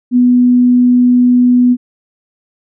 sine tone, 246.9 Hz, B3, in tune, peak -5 dBFS, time 0.11-1.77 s, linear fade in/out 50 ms, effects none

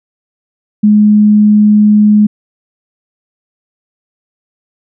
sine tone, 210 Hz, G#3, 19 cents sharp, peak -3 dBFS, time 0.83-2.27 s, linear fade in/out 10 ms, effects none

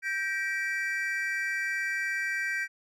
triangle tone cluster, 1569 / 1912 / 2325 Hz, G6 / A#6 / D7, +1 / +43 / -18 cents, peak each -30 / -31 / -33 dBFS, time 0.02-2.68 s, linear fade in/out 50 ms, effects none

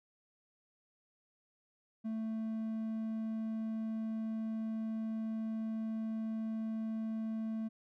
triangle tone, 221.5 Hz, A3, 12 cents sharp, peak -33 dBFS, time 2.04-7.69 s, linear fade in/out 20 ms, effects none

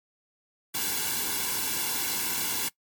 white noise with comb filter, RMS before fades -29 dBFS, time 0.74-2.69 s, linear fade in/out 10 ms, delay 1.6 ms, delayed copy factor -0.8, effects noise-tail reverb RT60 0.1 s tail -21 dB re dry + MP3 96 kbps

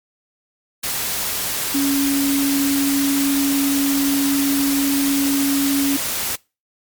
sine tone in noise, 278.4 Hz, C#4, 8 cents sharp, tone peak -16 dBFS, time 1.74-5.97 s, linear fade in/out 10 ms, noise white, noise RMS -23 dBFS, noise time 0.83-6.36 s, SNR +4 dB, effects noise-tail reverb RT60 0.3 s tail -25 dB re dry + MP3 96 kbps

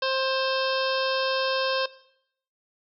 harmonic tone, 528 Hz, C5, 16 cents sharp, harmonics 1 / 2 / 3 / 5 / 6 / 7 / 8 / 9 / 10, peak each -27 / -30 / -32 / -34 / -35 / -35 / -36 / -37 / -37 dBFS, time 0.02-1.86 s, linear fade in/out 5 ms, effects noise-tail reverb RT60 0.7 s tail -18 dB re dry

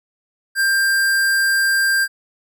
square tone, 1588 Hz, G6, 22 cents sharp, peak -15 dBFS, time 0.55-2.08 s, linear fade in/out 50 ms, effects none

